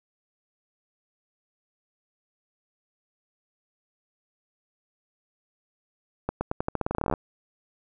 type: accelerating click train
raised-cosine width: 1 ms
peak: -12 dBFS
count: 19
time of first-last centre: 6.29-7.138 s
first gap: 120 ms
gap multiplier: 0.87
effects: none